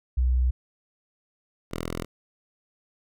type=tone pair in turn; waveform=sine / 5% pulse; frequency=62.6 / 41.7 Hz; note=B1 / E1; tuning=+24 / +21 cents; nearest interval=perfect fifth; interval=703 cents; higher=first; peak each=-19 dBFS; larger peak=neither; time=0.17-0.51 / 1.71-2.05 s; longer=neither; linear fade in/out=10 ms; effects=none